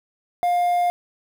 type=tone with quantisation; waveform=triangle; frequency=706 Hz; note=F5; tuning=19 cents sharp; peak=-15 dBFS; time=0.43-0.9 s; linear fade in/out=0 ms; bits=7; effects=none